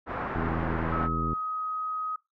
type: low-pass noise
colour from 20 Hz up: white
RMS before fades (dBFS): -33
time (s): 0.06-1.09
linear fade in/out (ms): 50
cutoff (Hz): 1500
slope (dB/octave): 24
type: click train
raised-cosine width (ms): 3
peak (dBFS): -20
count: 80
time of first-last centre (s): 0.36-1.332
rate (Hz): 81.3
type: tone with pitch glide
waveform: sine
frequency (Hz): 1286 to 1260.3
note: E6 to D#6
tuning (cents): -43 to +22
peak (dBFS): -29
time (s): 0.92-2.16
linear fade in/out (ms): 5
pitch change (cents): -35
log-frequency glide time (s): 1.03-1.21
effects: noise-tail reverb RT60 0.2 s tail -21 dB re dry